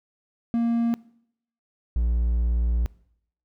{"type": "tone pair in turn", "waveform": "triangle", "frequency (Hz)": [233.1, 58.53], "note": ["A#3", "A#1"], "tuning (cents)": [0, 8], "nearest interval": "2 octaves", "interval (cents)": 2392, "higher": "first", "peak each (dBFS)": -18, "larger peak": "neither", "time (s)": [[0.54, 0.94], [1.96, 2.86]], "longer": "second", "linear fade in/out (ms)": 0, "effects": ["noise-tail reverb RT60 0.7 s tail -22 dB re dry"]}